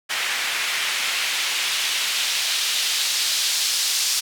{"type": "noise with band-pass filter sweep", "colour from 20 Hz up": "white", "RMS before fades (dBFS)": -23, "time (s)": [0.09, 4.21], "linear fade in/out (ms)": 20, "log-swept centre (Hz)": [2000, 4900], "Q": 1.2, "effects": []}